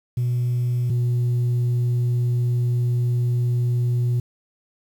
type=tone pair in turn; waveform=sine; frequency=122.4 / 121.55 Hz; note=B2 / B2; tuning=-15 / -27 cents; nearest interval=unison; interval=12 cents; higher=first; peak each=-17 / -15 dBFS; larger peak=second; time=0.17-0.9 / 0.9-4.2 s; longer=second; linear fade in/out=5 ms; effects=tanh soft clip ceiling -17 dBFS + 8-bit